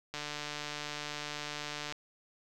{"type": "click train", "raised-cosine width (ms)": 0.2, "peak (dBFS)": -21, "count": 265, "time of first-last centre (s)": [0.14, 1.924], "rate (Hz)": 148, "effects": []}